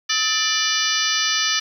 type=harmonic tone with a mistuned harmonic; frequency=590 Hz; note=D5; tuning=8 cents sharp; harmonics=2 / 3 / 4 / 5 / 6 / 7 / 8 / 9 / 10; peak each=-29 / -26 / -28 / -25 / -27 / -29 / -26 / -28 / -25 dBFS; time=0.09-1.6 s; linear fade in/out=10 ms; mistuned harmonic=2; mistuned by=+140 cents; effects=8-bit